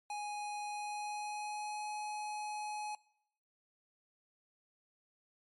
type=tone with pitch glide; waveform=square; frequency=830.6 to 842.7 Hz; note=G#5 to G#5; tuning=0 to +25 cents; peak=-39 dBFS; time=0.1-2.95 s; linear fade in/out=2 ms; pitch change=+25 cents; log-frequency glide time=0.66-1.87 s; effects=noise-tail reverb RT60 0.8 s tail -23 dB re dry + MP3 48 kbps